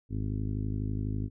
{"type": "harmonic tone", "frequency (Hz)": 52.1, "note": "G#1", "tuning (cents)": 6, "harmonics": [1, 2, 3, 4, 5, 6, 7, 8], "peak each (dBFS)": [-35, -32, -41, -41, -38, -45, -50, -52], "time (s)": [0.09, 1.3], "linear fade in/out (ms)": 50, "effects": []}